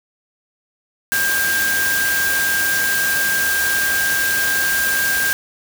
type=tone in noise; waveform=sine; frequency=1597 Hz; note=G6; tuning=32 cents sharp; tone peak=-17 dBFS; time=1.12-5.33 s; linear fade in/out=0 ms; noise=white; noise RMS=-22 dBFS; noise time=1.12-5.33 s; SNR=+2 dB; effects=none